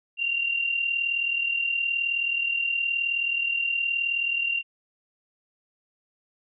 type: tone pair together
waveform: sine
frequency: 2766 / 2805 Hz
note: F7 / F7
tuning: -17 / +7 cents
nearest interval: unison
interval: 24 cents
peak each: -24 / -31 dBFS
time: 0.17-4.63 s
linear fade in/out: 50 ms
effects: none

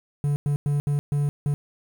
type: tone bursts at uneven times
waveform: triangle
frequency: 144.5 Hz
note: D3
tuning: 28 cents flat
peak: -18 dBFS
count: 6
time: 0.24-0.36 / 0.46-0.56 / 0.66-0.8 / 0.87-0.99 / 1.12-1.29 / 1.46-1.54 s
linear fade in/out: 0 ms
effects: 8-bit

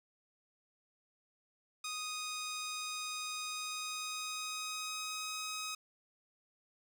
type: tone with pitch glide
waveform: 10% pulse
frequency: 1244.5 to 1264.1 Hz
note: D#6 to D#6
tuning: 0 to +27 cents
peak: -30 dBFS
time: 1.84-5.75 s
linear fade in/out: 5 ms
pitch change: +27 cents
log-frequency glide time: 3.46-5.36 s
effects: none

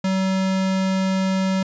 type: tone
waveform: square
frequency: 190 Hz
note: F#3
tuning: 46 cents sharp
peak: -19 dBFS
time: 0.04-1.63 s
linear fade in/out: 5 ms
effects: resampled to 16000 Hz

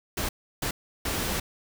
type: noise bursts at uneven times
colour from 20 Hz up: pink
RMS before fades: -29 dBFS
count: 3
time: 0.17-0.29 / 0.62-0.71 / 1.05-1.4 s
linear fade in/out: 5 ms
effects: none

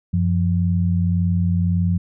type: tone pair together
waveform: sine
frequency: 92.5 / 174.31 Hz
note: F#2 / F3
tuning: 0 / -3 cents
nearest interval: major seventh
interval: 1097 cents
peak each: -18 / -19 dBFS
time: 0.13-1.98 s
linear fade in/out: 10 ms
effects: none

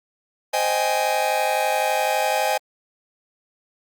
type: chord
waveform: 45% pulse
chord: Ab major seventh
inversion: first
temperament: just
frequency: 519.1 / 623 / 778.7 / 830.6 Hz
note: C5 / Eb5 / G5 / Ab5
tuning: -14 / +2 / -12 / 0 cents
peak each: -27 / -25 / -26 / -23 dBFS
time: 0.53-2.58 s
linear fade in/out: 10 ms
effects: Opus 48 kbps

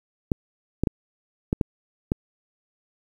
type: clicks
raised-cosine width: 3 ms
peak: -8 dBFS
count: 6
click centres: 0.318 / 0.836 / 0.872 / 1.529 / 1.612 / 2.119 s
effects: 8-bit

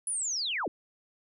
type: linear sweep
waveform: sine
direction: down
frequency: 10260 to 207.7 Hz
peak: -29 dBFS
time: 0.07-0.68 s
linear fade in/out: 2 ms
effects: none

